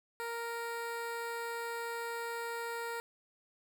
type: tone with notch filter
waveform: 15% pulse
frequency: 466.2 Hz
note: A#4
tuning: in tune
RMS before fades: -39 dBFS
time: 0.2-3 s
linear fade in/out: 0 ms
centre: 5800 Hz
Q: 1.5
effects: none